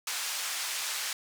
white band-pass noise, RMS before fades -34 dBFS, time 0.07-1.13 s, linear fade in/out 2 ms, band 1000 to 8000 Hz, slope 12 dB/octave, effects none

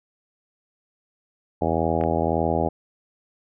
harmonic tone, 81.8 Hz, E2, 13 cents flat, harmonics 1 / 2 / 3 / 4 / 5 / 6 / 7 / 8 / 9 / 10, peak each -29 / -29 / -29 / -29 / -29 / -29 / -29 / -29 / -29 / -29 dBFS, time 1.61-2.69 s, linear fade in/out 10 ms
clicks, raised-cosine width 0.5 ms, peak -21 dBFS, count 2, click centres 2.012 / 2.038 s
effects none

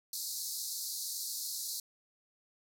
pink band-pass noise, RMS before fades -39 dBFS, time 0.13-1.8 s, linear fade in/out 2 ms, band 4000 to 16000 Hz, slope 96 dB/octave, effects none

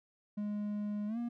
triangle tone with pitch glide, 207.8 to 237.3 Hz, G#3 to A#3, +1 to +31 cents, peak -32 dBFS, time 0.37-1.29 s, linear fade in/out 10 ms, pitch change +230 cents, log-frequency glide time 1.07-1.18 s, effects none

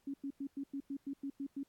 sine tone bursts, 277.2 Hz, C#4, in tune, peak -37 dBFS, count 10, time 0.07-1.633 s, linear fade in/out 5 ms, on 69 ms, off 97 ms, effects pink hiss -75 dBFS RMS until 1.68 s + AAC 64 kbps

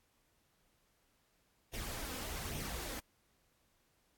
pink noise with flanger, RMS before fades -42 dBFS, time 1.73-3 s, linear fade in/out 10 ms, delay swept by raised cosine 0.32 to 3.92 ms, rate 1.2 Hz, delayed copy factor +0.55, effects pink hiss -75 dBFS RMS until 4.17 s + AAC 64 kbps

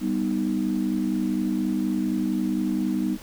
sine chord, G augmented, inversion none, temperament equal, 196 / 246.9 / 311.1 Hz, G3 / B3 / D#4, 0 / 0 / 0 cents, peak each -26 dBFS, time 0-3.18 s, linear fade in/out 50 ms, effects tanh soft clip ceiling -12 dBFS + pink hiss -45 dBFS RMS until 3.22 s

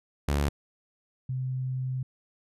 sawtooth / sine tone pair in turn, 71.8 / 129.34 Hz, D2 / C3, -39 / -20 cents, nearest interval minor seventh, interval 1019 cents, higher second, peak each -20 / -28 dBFS, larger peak first, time 0.28-0.49 / 1.29-2.03 s, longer second, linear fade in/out 5 ms, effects resampled to 32000 Hz

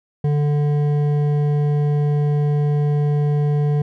sine tone with hard clipping, 146.83 Hz, D3, in tune, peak -17 dBFS, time 0.24-3.82 s, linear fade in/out 5 ms, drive 9 dB, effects none

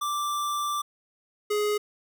square tone pair in turn, 1174.7 / 418 Hz, D6 / G#4, 0 / +11 cents, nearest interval octave + tritone, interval 1789 cents, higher first, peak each -27 / -24 dBFS, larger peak second, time 0.01-0.82 / 1.5-1.78 s, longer first, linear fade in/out 10 ms, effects none

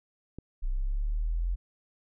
click, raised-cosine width 3 ms, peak -27 dBFS, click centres 0.386 s
sine exponential sweep, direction up, 30.88 to 44.87 Hz, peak -26 dBFS, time 0.62-1.56 s, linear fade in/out 20 ms
effects none

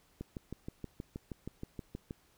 click train, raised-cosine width 3 ms, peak -27 dBFS, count 13, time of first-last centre 0.21-2.109 s, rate 6.32 Hz, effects pink hiss -68 dBFS RMS until 2.37 s

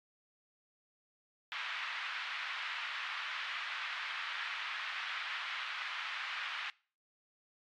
pink band-pass noise, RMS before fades -40 dBFS, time 1.52-6.7 s, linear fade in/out 0 ms, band 1200 to 3400 Hz, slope 24 dB/octave, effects noise-tail reverb RT60 0.4 s tail -23 dB re dry + MP3 96 kbps

